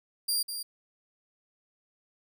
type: tone with echo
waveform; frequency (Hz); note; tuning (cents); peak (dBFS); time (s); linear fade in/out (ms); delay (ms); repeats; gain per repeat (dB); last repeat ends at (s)
20% pulse; 4770; D8; +26; -20; 0.28-0.43; 10; 200; 1; -8; 0.63
effects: none